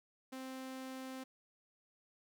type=tone; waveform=sawtooth; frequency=261.6 Hz; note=C4; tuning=in tune; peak=-40 dBFS; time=0.32-1.24 s; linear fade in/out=10 ms; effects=none